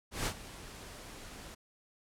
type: noise with ADSR envelope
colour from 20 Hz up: pink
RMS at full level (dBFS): -32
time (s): 0.11-1.55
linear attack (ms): 150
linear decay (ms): 71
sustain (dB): -16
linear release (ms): 11
effects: low-pass 11000 Hz 12 dB/octave